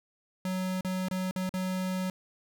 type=tone with dropouts; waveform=square; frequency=185.7 Hz; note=F#3; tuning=7 cents sharp; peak=-30 dBFS; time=0.45-2.1 s; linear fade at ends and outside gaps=2 ms; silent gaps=0.809-0.847 / 1.085-1.111 / 1.311-1.36 / 1.493-1.539 s; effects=12-bit